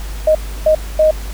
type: tone bursts at uneven times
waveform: sine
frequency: 622.3 Hz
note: D#5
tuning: in tune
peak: -7 dBFS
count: 3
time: 0.27-0.35 / 0.66-0.75 / 0.99-1.11 s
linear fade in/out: 5 ms
effects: added 50 Hz sine -23 dBFS peak until 1.33 s + pink hiss -34 dBFS RMS until 1.33 s